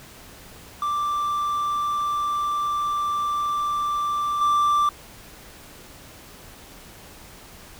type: tone with level steps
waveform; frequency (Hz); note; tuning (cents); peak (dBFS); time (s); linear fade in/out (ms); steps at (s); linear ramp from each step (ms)
triangle; 1176; D6; +2; -20 / -15; 0.82-4.89; 2; 4.41; 5
effects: pink hiss -45 dBFS RMS until 7.79 s